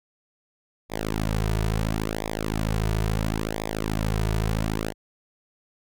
sawtooth tone with flanger, 53.7 Hz, A1, 41 cents flat, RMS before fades -26 dBFS, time 0.89-4.94 s, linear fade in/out 50 ms, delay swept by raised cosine 0.68 to 3.78 ms, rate 0.73 Hz, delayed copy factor -0.95, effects none

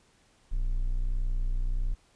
triangle tone, 30.73 Hz, B0, 8 cents flat, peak -23 dBFS, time 0.51-1.95 s, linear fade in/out 20 ms, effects pink hiss -64 dBFS RMS until 2.15 s + resampled to 22050 Hz

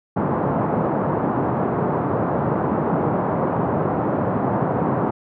pink band-pass noise, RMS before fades -21 dBFS, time 0.16-5.11 s, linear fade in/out 10 ms, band 120 to 1100 Hz, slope 24 dB/octave, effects none

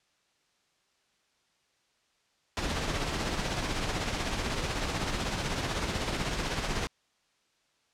pink noise with tremolo, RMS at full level -29 dBFS, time 2.57-6.87 s, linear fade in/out 0 ms, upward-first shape triangle, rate 16 Hz, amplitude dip 50%, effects white hiss -71 dBFS RMS until 7.93 s + low-pass 6000 Hz 12 dB/octave

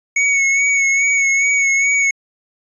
square tone with vibrato, 2217 Hz, C#7, in tune, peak -13 dBFS, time 0.16-2.11 s, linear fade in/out 5 ms, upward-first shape sine, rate 2.4 Hz, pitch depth 33 cents each way, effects resampled to 22050 Hz

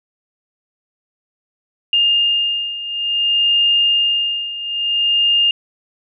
sine beating tone pair, 2819 / 2819.57 Hz, F7 / F7, +16 / +16 cents, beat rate 0.57 Hz, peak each -19 / -15 dBFS, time 1.93-5.51 s, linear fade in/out 2 ms, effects none

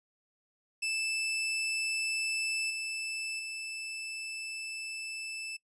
sawtooth tone with level steps, 2637 Hz, E7, in tune, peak -27 / -31 / -34 dBFS, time 0.82-5.57 s, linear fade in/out 10 ms, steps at 2.7 / 3.39 s, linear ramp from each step 5 ms, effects noise-tail reverb RT60 0.1 s tail -23 dB re dry + resampled to 24000 Hz

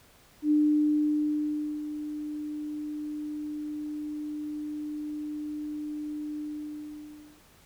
sine tone with ADSR envelope, 300 Hz, D4, 37 cents sharp, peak -19 dBFS, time 0.42-7.41 s, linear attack 88 ms, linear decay 1300 ms, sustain -13 dB, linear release 1000 ms, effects pink hiss -58 dBFS RMS until 7.65 s

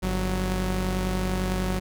sawtooth tone pair together, 49 / 185 Hz, G1 / F#3, 0 / 0 cents, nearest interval octave + major seventh, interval 2300 cents, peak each -23 dBFS, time 0.02-1.8 s, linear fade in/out 20 ms, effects none

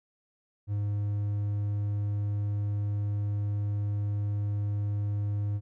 triangle tone, 102.7 Hz, G#2, 19 cents flat, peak -25 dBFS, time 0.67-5.61 s, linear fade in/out 50 ms, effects none

